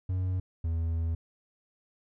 triangle tone pair in turn, 92.4 / 82.32 Hz, F#2 / E2, -2 / -2 cents, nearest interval major second, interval 200 cents, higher first, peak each -25 dBFS, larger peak neither, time 0.09-0.4 / 0.64-1.15 s, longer second, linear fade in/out 5 ms, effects none

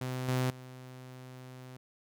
sawtooth tone with level steps, 128 Hz, C3, 38 cents flat, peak -30 / -24 / -42 dBFS, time 0.01-1.77 s, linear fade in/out 5 ms, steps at 0.28 / 0.5 s, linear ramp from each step 5 ms, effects none

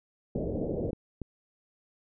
white low-pass noise, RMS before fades -32 dBFS, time 0.35-0.91 s, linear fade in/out 5 ms, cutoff 570 Hz, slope 48 dB/octave
click train, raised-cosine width 3 ms, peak -23 dBFS, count 4, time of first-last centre 0.36-1.217 s, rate 3.5 Hz
effects none

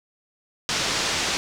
white low-pass noise, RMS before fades -25 dBFS, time 0.69-1.37 s, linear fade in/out 0 ms, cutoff 6300 Hz, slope 24 dB/octave, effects none

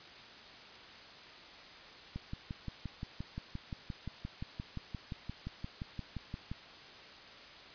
click train, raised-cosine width 5 ms, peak -27 dBFS, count 26, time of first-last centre 2.16-6.515 s, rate 5.74 Hz, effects white hiss -52 dBFS RMS until 7.74 s + resampled to 11025 Hz

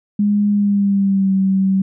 sine tone with pitch glide, 205.8 to 192.02 Hz, G#3 to G3, -16 to -35 cents, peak -12 dBFS, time 0.19-1.82 s, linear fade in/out 5 ms, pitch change -119 cents, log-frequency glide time 0.5-1.33 s, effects none

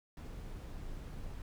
brown noise, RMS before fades -44 dBFS, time 0.17-1.42 s, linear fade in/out 2 ms, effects none

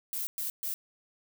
violet noise bursts at uneven times, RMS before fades -34 dBFS, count 3, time 0.13-0.27 / 0.38-0.5 / 0.63-0.74 s, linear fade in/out 0 ms, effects none

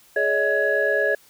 sine tone cluster, 421 / 567 / 636 / 1677 Hz, G#4 / C#5 / D#5 / G#6, +24 / +39 / +38 / +16 cents, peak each -24 / -23 / -25 / -21 dBFS, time 0.16-1.15 s, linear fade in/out 5 ms, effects tanh soft clip ceiling -9 dBFS + white hiss -54 dBFS RMS until 1.29 s

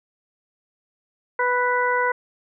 harmonic tone, 493.9 Hz, B4, in tune, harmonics 1 / 2 / 3 / 4, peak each -24 / -22 / -24 / -27 dBFS, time 1.39-2.12 s, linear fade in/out 5 ms, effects none

